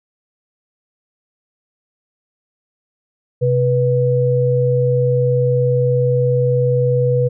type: tone pair together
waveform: sine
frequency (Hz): 129.78 / 490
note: C3 / B4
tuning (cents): -14 / -14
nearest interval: octave + major seventh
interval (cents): 2300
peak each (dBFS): -15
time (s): 3.41-7.29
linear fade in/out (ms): 20
effects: none